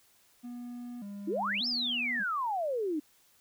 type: tone with vibrato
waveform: triangle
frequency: 221.2 Hz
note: A3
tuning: 9 cents sharp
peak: -37 dBFS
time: 0.43-2.24 s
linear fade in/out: 20 ms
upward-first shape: square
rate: 0.85 Hz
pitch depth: 160 cents each way
type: exponential two-way sweep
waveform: sine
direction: up then down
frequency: 288 to 5410 to 288 Hz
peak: -29 dBFS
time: 1.27-3 s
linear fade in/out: 10 ms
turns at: 1.67 s
effects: white hiss -65 dBFS RMS until 3.4 s